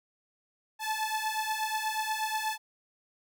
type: beating tone pair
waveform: sawtooth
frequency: 865 / 873.3 Hz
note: A5 / A5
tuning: -30 / -13 cents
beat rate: 8.3 Hz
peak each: -29 / -29 dBFS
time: 0.79-2.58 s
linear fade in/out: 50 ms
effects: none